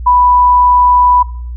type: tone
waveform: sine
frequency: 987.8 Hz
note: B5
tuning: in tune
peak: -5 dBFS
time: 0.06-1.23 s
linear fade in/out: 10 ms
effects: noise-tail reverb RT60 0.5 s tail -19 dB re dry + added 60 Hz sine -20 dBFS peak until 1.56 s